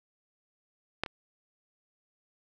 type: clicks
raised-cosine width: 0.3 ms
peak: -12 / -22 dBFS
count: 2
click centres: 1.036 / 1.062 s
effects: none